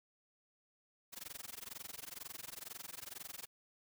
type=noise with amplitude modulation; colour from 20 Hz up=white; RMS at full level=-45 dBFS; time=1.12-3.47 s; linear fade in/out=20 ms; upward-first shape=sine; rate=22.1 Hz; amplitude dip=100%; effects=none